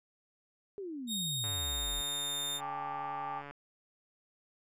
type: exponential sweep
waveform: sine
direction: down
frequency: 415.3 to 38.68 Hz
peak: -38 dBFS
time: 0.78-2.01 s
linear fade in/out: 0 ms
type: tone with pitch glide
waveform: sawtooth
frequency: 3717 to 3636 Hz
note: A#7 to A#7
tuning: -6 to -44 cents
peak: -31 dBFS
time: 1.07-2.61 s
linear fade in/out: 50 ms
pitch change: -38 cents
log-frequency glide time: 1.39-2.4 s
type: click train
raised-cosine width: 0.5 ms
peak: -31 dBFS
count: 297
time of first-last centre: 1.44-3.51 s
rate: 143 Hz
type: chord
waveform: sine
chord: G suspended second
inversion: none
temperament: equal with one note detuned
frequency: 798.2 / 880 / 1174.7 Hz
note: G5 / A5 / D6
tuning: +31 / 0 / 0 cents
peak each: -39 / -42 / -41 dBFS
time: 2.58-3.43 s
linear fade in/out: 50 ms
effects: none